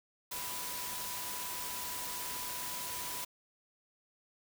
sine tone in noise, 987.8 Hz, B5, in tune, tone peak -46 dBFS, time 0.31-3.25 s, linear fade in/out 10 ms, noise white, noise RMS -40 dBFS, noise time 0.31-3.25 s, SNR -9 dB, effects none

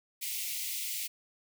white high-pass noise, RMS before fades -36 dBFS, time 0.21-1.08 s, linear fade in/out 20 ms, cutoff 2000 Hz, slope 96 dB/octave, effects none

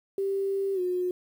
sine tone with pitch glide, 392 to 361.5 Hz, G4 to F#4, 0 to -40 cents, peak -25 dBFS, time 0.18-1.11 s, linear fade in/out 2 ms, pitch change -140 cents, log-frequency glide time 0.74-0.8 s, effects 9-bit

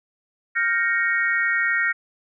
sine chord, G half-diminished seventh, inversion third, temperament equal, 1396.9 / 1568 / 1864.7 / 2217 Hz, F6 / G6 / Bb6 / Db7, 0 / 0 / 0 / 0 cents, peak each -25 / -27 / -21 / -27 dBFS, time 0.55-1.93 s, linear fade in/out 20 ms, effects none

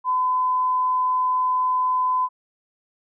sine tone, 1013 Hz, B5, 44 cents sharp, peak -18 dBFS, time 0.04-2.29 s, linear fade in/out 50 ms, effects none

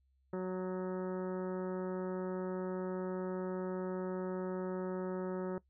harmonic tone with a mistuned harmonic, 185 Hz, F#3, in tune, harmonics 1 / 2 / 3 / 4 / 5 / 6 / 7 / 8 / 9 / 10, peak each -39 / -38 / -43 / -55 / -50 / -60 / -52 / -59 / -60 / -64 dBFS, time 0.33-5.58 s, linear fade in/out 2 ms, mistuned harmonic 7, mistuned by -20 cents, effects noise-tail reverb RT60 0.1 s tail -20 dB re dry + added 66 Hz sine -70 dBFS peak until 5.69 s

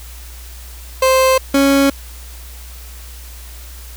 30% pulse tone pair in turn, 523.3 / 276.5 Hz, C5 / C#4, 0 / -4 cents, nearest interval major seventh, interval 1104 cents, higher first, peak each -7 dBFS, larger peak neither, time 1.02-1.38 / 1.54-1.9 s, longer neither, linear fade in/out 5 ms, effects added 60 Hz sine -32 dBFS peak until 3.96 s + white hiss -39 dBFS RMS until 3.96 s

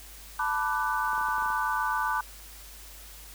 sine chord, B minor seventh, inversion third, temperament equal with one note detuned, 880 / 987.8 / 1174.7 / 1496.3 Hz, A5 / B5 / D6 / F#6, 0 / 0 / 0 / +19 cents, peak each -31 dBFS, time 0.39-2.21 s, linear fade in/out 5 ms
clicks, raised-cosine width 1 ms, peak -33 dBFS, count 8, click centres 1.132 / 1.18 / 1.212 / 1.286 / 1.382 / 1.424 / 1.461 / 1.503 s
effects added 50 Hz sine -48 dBFS peak until 3.34 s + white hiss -48 dBFS RMS until 3.34 s

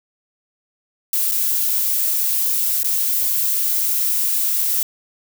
violet noise with dropouts, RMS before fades -19 dBFS, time 1.13-4.83 s, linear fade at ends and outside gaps 2 ms, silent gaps 1.314-1.319 / 2.832-2.844 s, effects none

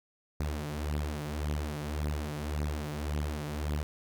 sawtooth beating tone pair, 73.3 / 75.1 Hz, D2 / D2, -3 / +39 cents, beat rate 1.8 Hz, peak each -32 / -30 dBFS, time 0.4-3.83 s, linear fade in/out 0 ms, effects none

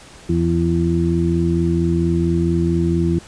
harmonic tone, 84.4 Hz, E2, 41 cents sharp, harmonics 1 / 2 / 3 / 4, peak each -21 / -18 / -27 / -19 dBFS, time 0.29-3.19 s, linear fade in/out 5 ms, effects pink hiss -42 dBFS RMS until 3.27 s + resampled to 22050 Hz

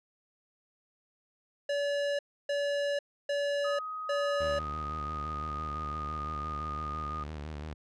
square tone bursts, 572 Hz, D5, 46 cents flat, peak -29 dBFS, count 4, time 1.69-4.59 s, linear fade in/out 5 ms, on 500 ms, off 300 ms
sine tone with pitch glide, 1256 to 1230.9 Hz, D#6 to D#6, +16 to -19 cents, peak -35 dBFS, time 3.64-7.24 s, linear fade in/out 10 ms, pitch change -35 cents, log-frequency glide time 3.92-6.3 s
sawtooth tone with vibrato, 75.5 Hz, D2, 48 cents sharp, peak -34 dBFS, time 4.4-7.74 s, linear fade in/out 10 ms, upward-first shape square, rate 5.9 Hz, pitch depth 62 cents each way
effects low-pass 5000 Hz 12 dB/octave

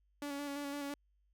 sawtooth tone with vibrato, 284.8 Hz, C#4, 47 cents sharp, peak -35 dBFS, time 0.22-0.94 s, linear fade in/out 2 ms, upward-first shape square, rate 5.9 Hz, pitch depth 22 cents each way, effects added 50 Hz sine -70 dBFS peak until 1.33 s

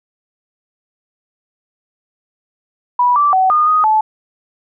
sine tone with pitch steps, 980 / 1166 / 754 / 1222 / 1246 / 867 Hz, B5 / D6 / F#5 / D#6 / D#6 / A5, -14 / -13 / +32 / -32 / +2 / -26 cents, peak -9 dBFS, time 2.99-4.01 s, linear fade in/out 5 ms, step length 170 ms, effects none

